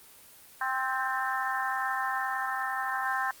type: harmonic tone with a mistuned harmonic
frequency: 262.2 Hz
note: C4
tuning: 4 cents sharp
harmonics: 3 / 4 / 5 / 6 / 7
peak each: -33 / -32 / -36 / -33 / -34 dBFS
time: 0.61-3.31 s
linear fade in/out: 2 ms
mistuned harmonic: 7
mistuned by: -30 cents
effects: white hiss -53 dBFS RMS until 3.4 s + Opus 24 kbps